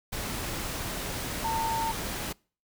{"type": "tone in noise", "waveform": "sine", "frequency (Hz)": 900, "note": "A5", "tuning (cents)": 39, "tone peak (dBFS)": -27, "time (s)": [1.44, 1.92], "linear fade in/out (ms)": 10, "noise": "pink", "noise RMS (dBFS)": -34, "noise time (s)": [0.12, 2.33], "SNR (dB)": 4, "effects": ["noise-tail reverb RT60 0.4 s tail -26 dB re dry"]}